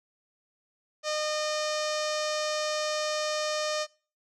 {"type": "tone with low-pass filter", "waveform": "sawtooth", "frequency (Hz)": 610, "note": "D#5", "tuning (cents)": -34, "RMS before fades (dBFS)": -30, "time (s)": [1.03, 3.87], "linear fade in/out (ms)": 50, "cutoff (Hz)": 5900, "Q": 2.8, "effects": ["noise-tail reverb RT60 0.4 s tail -23 dB re dry"]}